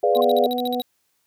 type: chord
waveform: sine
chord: G# diminished seventh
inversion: none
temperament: equal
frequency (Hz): 415.3 / 493.9 / 587.3 / 698.5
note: G#4 / B4 / D5 / F5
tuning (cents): 0 / 0 / 0 / 0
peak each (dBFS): -21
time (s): 0.03-0.47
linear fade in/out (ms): 5
type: tone with exponential growth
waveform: sine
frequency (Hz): 1055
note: C6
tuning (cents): +14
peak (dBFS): -24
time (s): 0.12-0.21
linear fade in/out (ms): 5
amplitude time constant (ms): 18
type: harmonic tone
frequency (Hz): 246.9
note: B3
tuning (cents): 0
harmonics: 1 / 2 / 3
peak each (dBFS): -26 / -26 / -26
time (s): 0.15-0.82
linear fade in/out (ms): 20
type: tone bursts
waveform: square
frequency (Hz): 3843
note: B7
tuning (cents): -48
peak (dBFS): -28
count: 10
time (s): 0.15-0.819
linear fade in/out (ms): 0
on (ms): 21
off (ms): 51
effects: white hiss -69 dBFS RMS until 1.26 s